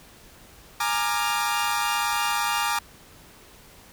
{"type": "chord", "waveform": "sawtooth", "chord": "Bb dominant seventh", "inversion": "third", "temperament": "equal with one note detuned", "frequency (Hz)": [830.6, 932.3, 1190.4, 1396.9], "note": ["Ab5", "Bb5", "D6", "F6"], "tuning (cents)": [0, 0, 23, 0], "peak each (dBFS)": [-25, -24, -24, -27], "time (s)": [0.8, 2.79], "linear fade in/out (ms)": 5, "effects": ["pink hiss -50 dBFS RMS until 3.92 s"]}